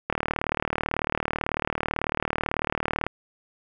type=click train; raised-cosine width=0.5 ms; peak=-9 dBFS; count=114; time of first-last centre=0.1-3.066 s; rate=38.1 Hz; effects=none

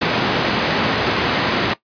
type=band-pass noise; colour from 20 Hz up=pink; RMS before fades=-19 dBFS; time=0.01-1.74 s; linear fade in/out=10 ms; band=160 to 4200 Hz; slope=12 dB/octave; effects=noise-tail reverb RT60 0.1 s tail -17 dB re dry + resampled to 11025 Hz

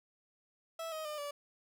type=tone with pitch steps; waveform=30% pulse; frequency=656 / 628.9 / 602.9 / 578.1 Hz; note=E5 / D#5 / D5 / D5; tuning=-9 / +18 / +45 / -27 cents; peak=-36 dBFS; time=0.79-1.31 s; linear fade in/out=5 ms; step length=130 ms; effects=none

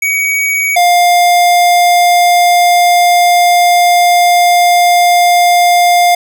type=tone pair in turn; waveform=square; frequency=2257 / 704 Hz; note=C#7 / F5; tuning=+31 / +14 cents; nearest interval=octave + minor sixth; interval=2017 cents; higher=first; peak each=-11 / -6 dBFS; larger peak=second; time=0.02-0.76 / 0.76-6.15 s; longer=second; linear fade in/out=5 ms; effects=none

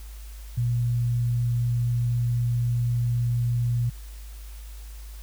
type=tone; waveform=sine; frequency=120 Hz; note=B2; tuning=49 cents flat; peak=-21 dBFS; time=0.57-3.9 s; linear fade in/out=10 ms; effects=added 52 Hz sine -37 dBFS peak until 5.22 s + white hiss -51 dBFS RMS until 5.22 s

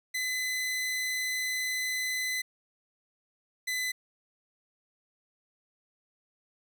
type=tone pair in turn; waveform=sawtooth; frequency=2018 / 2011 Hz; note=B6 / B6; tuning=+37 / +31 cents; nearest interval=unison; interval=6 cents; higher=first; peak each=-26 / -26 dBFS; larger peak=neither; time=0.14-2.42 / 3.67-3.92 s; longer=first; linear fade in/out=10 ms; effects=none

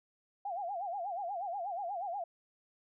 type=tone with vibrato; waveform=sine; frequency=746 Hz; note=F#5; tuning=14 cents sharp; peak=-35 dBFS; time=0.45-2.24 s; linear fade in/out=5 ms; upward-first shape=sine; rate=8.3 Hz; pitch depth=180 cents each way; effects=none

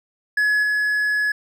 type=tone with level steps; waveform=triangle; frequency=1694 Hz; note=G#6; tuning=34 cents sharp; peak=-14 / -16 dBFS; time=0.37-1.32 s; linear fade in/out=5 ms; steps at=0.63 s; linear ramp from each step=2 ms; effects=none

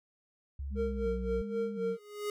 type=tone with pitch glide; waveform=sine; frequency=69.3 to 60.68 Hz; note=C#2 to B1; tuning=0 to -30 cents; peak=-35 dBFS; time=0.59-1.42 s; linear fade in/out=5 ms; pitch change=-230 cents; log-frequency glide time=0.8-1.02 s
type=tone with vibrato; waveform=sine; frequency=196 Hz; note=G3; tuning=in tune; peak=-37 dBFS; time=0.7-1.97 s; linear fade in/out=50 ms; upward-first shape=square; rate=1.4 Hz; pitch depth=72 cents each way
type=tone with tremolo; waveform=triangle; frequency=459.3 Hz; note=A#4; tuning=26 cents flat; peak=-27 dBFS; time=0.75-2 s; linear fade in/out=50 ms; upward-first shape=sine; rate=3.8 Hz; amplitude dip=80%
type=tone with exponential growth; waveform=square; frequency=415.3 Hz; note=G#4; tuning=in tune; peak=-31 dBFS; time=1.84-2.3 s; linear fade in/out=2 ms; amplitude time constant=100 ms
effects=none

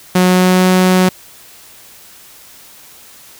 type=tone with pitch glide; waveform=sawtooth; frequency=182.5 to 184.51 Hz; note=F#3 to F#3; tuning=-24 to -5 cents; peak=-4 dBFS; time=0.15-1.09 s; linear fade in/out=5 ms; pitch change=+19 cents; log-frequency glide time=0.26-0.67 s; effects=white hiss -40 dBFS RMS until 3.39 s

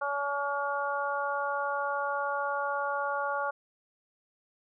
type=harmonic tone; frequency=283.5 Hz; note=C#4; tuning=39 cents sharp; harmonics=2 / 3 / 4 / 5; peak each=-34 / -34 / -34 / -34 dBFS; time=0.01-3.51 s; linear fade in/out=10 ms; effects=none

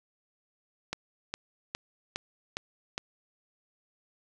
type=click train; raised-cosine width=0.2 ms; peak=-15 dBFS; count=6; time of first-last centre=0.93-2.979 s; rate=2.44 Hz; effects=none

